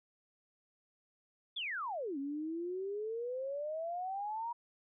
sine exponential two-way sweep, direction down then up, 3600 to 271.4 to 960 Hz, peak -36 dBFS, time 1.56-4.53 s, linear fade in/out 10 ms, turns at 2.18 s, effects none

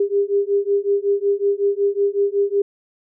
sine beating tone pair, 399.2 / 404.6 Hz, G4 / G#4, +32 / -45 cents, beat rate 5.4 Hz, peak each -19 dBFS, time 0-2.62 s, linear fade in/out 5 ms, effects none

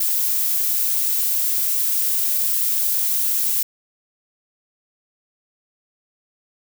violet noise, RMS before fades -20 dBFS, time 0-3.63 s, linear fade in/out 5 ms, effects none

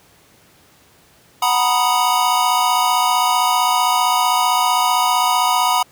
square chord, B major seventh, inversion second, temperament equal, 740 / 932.3 / 987.8 / 1244.5 Hz, F#5 / A#5 / B5 / D#6, 0 / 0 / 0 / 0 cents, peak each -21 / -22 / -18 / -22 dBFS, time 1.42-5.83 s, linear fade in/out 5 ms, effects pink hiss -51 dBFS RMS until 5.91 s + high-pass 80 Hz 12 dB/octave

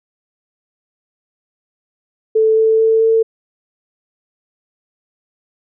sine tone with pitch steps, 440 / 442.8 / 445.6 / 448.5 Hz, A4 / A4 / A4 / A4, 0 / +11 / +22 / +33 cents, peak -9 dBFS, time 2.35-3.23 s, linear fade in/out 10 ms, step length 220 ms, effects none

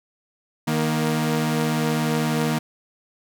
sawtooth tone pair together, 155.56 / 235.2 Hz, D#3 / A#3, 0 / +16 cents, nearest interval perfect fifth, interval 716 cents, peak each -19 dBFS, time 0.67-2.59 s, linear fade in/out 10 ms, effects none

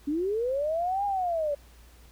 sine linear two-way sweep, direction up then down, 277.2 to 820 to 562 Hz, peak -25 dBFS, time 0.07-1.55 s, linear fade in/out 10 ms, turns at 1.05 s, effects added 58 Hz sine -51 dBFS peak until 2.11 s + pink hiss -58 dBFS RMS until 2.11 s

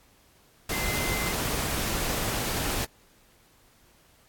sine tone in noise, 2068 Hz, C7, 21 cents flat, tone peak -33 dBFS, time 0.72-1.32 s, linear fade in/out 5 ms, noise pink, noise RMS -29 dBFS, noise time 0.69-2.85 s, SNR -7 dB, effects pink hiss -60 dBFS RMS until 4.28 s + AAC 64 kbps

